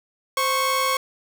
sawtooth tone pair together, 520 / 1101.8 Hz, C5 / C#6, -11 / -11 cents, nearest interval octave + minor second, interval 1300 cents, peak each -22 / -17 dBFS, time 0.37-0.97 s, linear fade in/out 2 ms, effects none

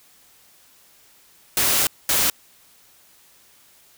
white noise bursts at uneven times, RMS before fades -19 dBFS, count 2, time 1.57-1.87 / 2.09-2.3 s, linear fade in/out 2 ms, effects white hiss -54 dBFS RMS until 3.97 s

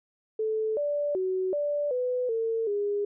sine tone with pitch steps, 436.9 / 583 / 373.9 / 584 / 499.7 / 452.3 / 408.9 Hz, A4 / D5 / F#4 / D5 / B4 / A4 / G#4, -12 / -13 / +18 / -10 / +20 / +48 / -27 cents, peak -25 dBFS, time 0.39-3.05 s, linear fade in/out 5 ms, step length 380 ms, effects none

